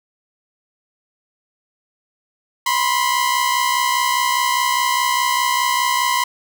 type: tone pair together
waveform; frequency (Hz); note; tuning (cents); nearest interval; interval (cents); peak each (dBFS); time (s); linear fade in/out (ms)
sawtooth; 981.6 / 1046.5; B5 / C6; -11 / 0; minor second; 111; -15; 2.66-6.24; 5
effects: none